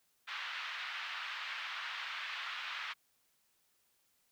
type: band-pass noise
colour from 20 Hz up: pink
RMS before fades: -42 dBFS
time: 0.27-2.94 s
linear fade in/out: 20 ms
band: 1200 to 3600 Hz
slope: 24 dB/octave
effects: white hiss -75 dBFS RMS until 4.31 s